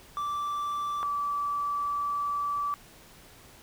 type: tone pair in turn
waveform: triangle / sine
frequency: 1168 / 1156.6 Hz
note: D6 / D6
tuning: -10 / -27 cents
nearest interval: unison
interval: 17 cents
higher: first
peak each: -27 dBFS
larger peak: neither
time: 0.17-1.03 / 1.03-2.74 s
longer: second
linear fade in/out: 0 ms
effects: pink hiss -53 dBFS RMS until 3.62 s